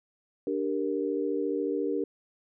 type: chord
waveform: sine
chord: G minor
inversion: second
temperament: equal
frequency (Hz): 293.7 / 392 / 466.2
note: D4 / G4 / Bb4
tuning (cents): 0 / 0 / 0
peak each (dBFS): -31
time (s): 0.47-2.04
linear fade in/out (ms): 2
effects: none